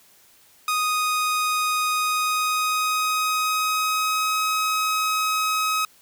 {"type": "tone with pitch glide", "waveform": "sawtooth", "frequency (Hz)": [1244.5, 1270.6], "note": ["D#6", "D#6"], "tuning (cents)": [0, 36], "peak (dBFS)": -17, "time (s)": [0.68, 5.85], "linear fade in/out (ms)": 2, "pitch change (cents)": 36, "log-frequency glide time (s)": [1.92, 4.41], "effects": ["white hiss -55 dBFS RMS until 6.01 s"]}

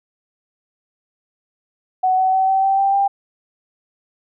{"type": "tone with pitch steps", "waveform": "sine", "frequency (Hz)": [746, 753.8, 761.7, 769.6, 777.7, 785.8, 794], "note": ["F#5", "F#5", "G5", "G5", "G5", "G5", "G5"], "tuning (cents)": [14, 32, -50, -32, -14, 4, 22], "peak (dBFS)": -13, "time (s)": [2.03, 3.08], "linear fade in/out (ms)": 10, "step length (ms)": 150, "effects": []}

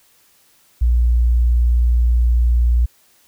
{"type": "tone", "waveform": "sine", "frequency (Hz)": 59.5, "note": "A#1", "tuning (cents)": 36, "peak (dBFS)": -11, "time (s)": [0.81, 2.86], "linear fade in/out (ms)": 10, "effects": ["white hiss -55 dBFS RMS until 3.27 s"]}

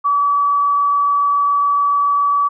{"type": "tone with frequency modulation", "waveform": "sine", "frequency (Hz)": 1145, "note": "D6", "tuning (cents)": -44, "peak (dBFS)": -12, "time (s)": [0.04, 2.49], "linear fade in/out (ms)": 20, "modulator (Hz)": 27.1, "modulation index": 0.32, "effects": []}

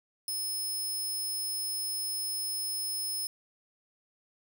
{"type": "tone", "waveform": "10% pulse", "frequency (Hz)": 5200, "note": "E8", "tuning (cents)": -24, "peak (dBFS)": -26, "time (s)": [0.28, 3.27], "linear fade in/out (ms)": 2, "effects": []}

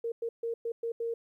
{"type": "tone bursts at uneven times", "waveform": "sine", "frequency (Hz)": 462.8, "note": "A#4", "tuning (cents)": -13, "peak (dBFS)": -30, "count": 6, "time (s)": [[0.04, 0.12], [0.22, 0.29], [0.43, 0.54], [0.65, 0.72], [0.83, 0.92], [1, 1.14]], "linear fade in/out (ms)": 5, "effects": ["12-bit"]}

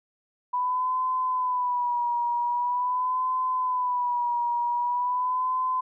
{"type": "tone with vibrato", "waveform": "sine", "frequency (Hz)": 987.8, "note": "B5", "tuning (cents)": 0, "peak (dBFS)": -23, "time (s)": [0.53, 5.81], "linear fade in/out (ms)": 10, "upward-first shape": "sine", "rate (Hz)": 0.44, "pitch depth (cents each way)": 59, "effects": []}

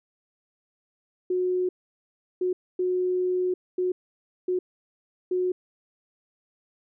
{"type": "tone bursts at uneven times", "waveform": "sine", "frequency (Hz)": 364.8, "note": "F#4", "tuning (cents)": -24, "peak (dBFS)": -22, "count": 6, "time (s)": [[1.3, 1.69], [2.41, 2.53], [2.79, 3.54], [3.78, 3.92], [4.48, 4.59], [5.31, 5.52]], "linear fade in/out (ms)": 5, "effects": []}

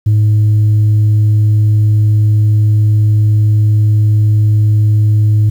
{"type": "tone", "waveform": "sine", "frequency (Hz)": 106.3, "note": "G#2", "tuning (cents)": 41, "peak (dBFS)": -4, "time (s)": [0.06, 5.5], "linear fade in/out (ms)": 10, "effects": ["tanh soft clip ceiling -5 dBFS", "7-bit"]}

